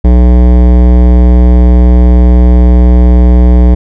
sine tone with hard clipping, 61 Hz, B1, 21 cents flat, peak -3 dBFS, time 0.04-3.75 s, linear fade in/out 10 ms, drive 17 dB, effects none

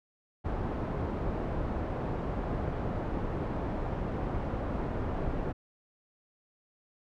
pink low-pass noise, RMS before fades -33 dBFS, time 0.44-5.53 s, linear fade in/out 20 ms, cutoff 870 Hz, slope 12 dB/octave, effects none

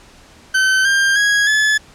40% pulse tone with pitch steps, 1534 / 1593.6 / 1655.5 / 1719.9 Hz, G6 / G6 / G#6 / A6, -38 / +28 / -6 / -40 cents, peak -11 dBFS, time 0.54-1.78 s, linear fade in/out 10 ms, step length 310 ms, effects pink hiss -45 dBFS RMS until 1.94 s + low-pass 8000 Hz 12 dB/octave

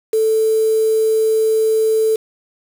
sine tone with quantisation, 440 Hz, A4, in tune, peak -12 dBFS, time 0.13-2.16 s, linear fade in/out 5 ms, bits 5, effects none

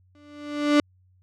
35% pulse tone with exponential growth, 293.7 Hz, D4, in tune, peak -12 dBFS, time 0.15-0.8 s, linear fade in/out 1 ms, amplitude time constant 140 ms, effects added 92 Hz sine -57 dBFS peak until 1.22 s + low-pass 5000 Hz 12 dB/octave

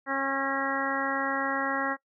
harmonic tone, 272.4 Hz, C#4, 30 cents flat, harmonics 1 / 2 / 3 / 4 / 5 / 6 / 7, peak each -34 / -34 / -34 / -34 / -34 / -34 / -34 dBFS, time 0.06-1.97 s, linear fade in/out 50 ms, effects noise-tail reverb RT60 0.1 s tail -22 dB re dry

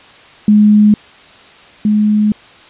sine tone pair in turn, 209.9 / 211 Hz, G#3 / G#3, +19 / +28 cents, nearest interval unison, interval 9 cents, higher second, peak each -4 / -8 dBFS, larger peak first, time 0.48-0.94 / 1.85-2.32 s, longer second, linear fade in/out 2 ms, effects white hiss -40 dBFS RMS until 2.69 s + resampled to 8000 Hz

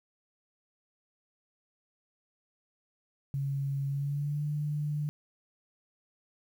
sine tone with pitch glide, 138.59 to 148.54 Hz, C#3 to D3, 0 to +20 cents, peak -29 dBFS, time 3.34-5.09 s, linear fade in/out 0 ms, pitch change +120 cents, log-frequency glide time 3.87-4.45 s, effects 10-bit

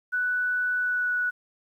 sine tone with pitch glide, 1485 to 1473 Hz, F#6 to F#6, +6 to -8 cents, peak -23 dBFS, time 0.12-1.31 s, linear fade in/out 20 ms, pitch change -14 cents, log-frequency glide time 0.79-1.12 s, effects 10-bit

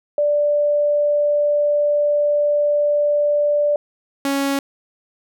sine / sawtooth tone pair in turn, 587 / 277 Hz, D5 / C#4, -1 / -1 cents, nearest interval octave + minor second, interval 1300 cents, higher first, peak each -14 dBFS, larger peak neither, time 0.18-3.76 / 4.25-4.59 s, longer first, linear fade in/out 2 ms, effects none

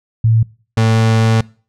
sine / 35% pulse tone pair in turn, 112.6 / 112.04 Hz, A2 / A2, +40 / +32 cents, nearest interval unison, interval 8 cents, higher first, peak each -8 dBFS, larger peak neither, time 0.24-0.43 / 0.77-1.41 s, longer second, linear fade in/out 5 ms, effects noise-tail reverb RT60 0.4 s tail -23 dB re dry + low-pass 7000 Hz 12 dB/octave

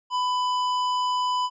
sine tone with hard clipping, 998 Hz, B5, 18 cents sharp, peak -24 dBFS, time 0.1-1.5 s, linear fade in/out 50 ms, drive 12 dB, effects resampled to 16000 Hz

